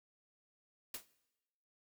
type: noise with exponential decay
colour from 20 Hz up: white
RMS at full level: -38 dBFS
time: 0.94-1.06 s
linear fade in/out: 5 ms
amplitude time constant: 26 ms
effects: noise-tail reverb RT60 1.0 s tail -20 dB re dry